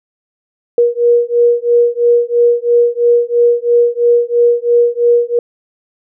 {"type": "beating tone pair", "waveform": "sine", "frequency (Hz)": [475.2, 478.2], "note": ["A#4", "A#4"], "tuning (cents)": [33, 44], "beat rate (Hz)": 3, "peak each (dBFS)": -11, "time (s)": [0.78, 5.39], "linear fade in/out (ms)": 2, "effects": []}